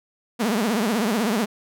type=tone with vibrato; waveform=sawtooth; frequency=220 Hz; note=A3; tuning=in tune; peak=-16 dBFS; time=0.39-1.46 s; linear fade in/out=20 ms; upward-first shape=triangle; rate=16 Hz; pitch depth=230 cents each way; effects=none